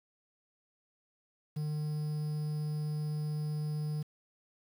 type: tone with quantisation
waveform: triangle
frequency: 151.3 Hz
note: D#3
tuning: 48 cents flat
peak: -30 dBFS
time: 1.56-4.03 s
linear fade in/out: 10 ms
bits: 9
effects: none